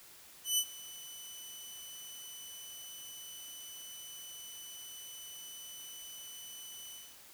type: tone with ADSR envelope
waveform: 15% pulse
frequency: 2991 Hz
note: F#7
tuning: 18 cents sharp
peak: -19 dBFS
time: 0.44-7.19 s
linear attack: 140 ms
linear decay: 62 ms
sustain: -20 dB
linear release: 260 ms
effects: white hiss -56 dBFS RMS until 7.33 s